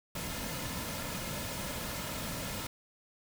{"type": "noise with comb filter", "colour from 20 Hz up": "pink", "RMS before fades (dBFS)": -38, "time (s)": [0.15, 2.67], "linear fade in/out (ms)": 5, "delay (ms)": 2.6, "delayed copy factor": -0.5, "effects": []}